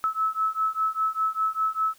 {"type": "beating tone pair", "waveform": "sine", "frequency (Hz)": [1298, 1303], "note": ["E6", "E6"], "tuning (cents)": [-27, -20], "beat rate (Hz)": 5, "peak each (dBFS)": -26, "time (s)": [0.04, 1.94], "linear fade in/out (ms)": 0, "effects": ["white hiss -57 dBFS RMS until 1.98 s"]}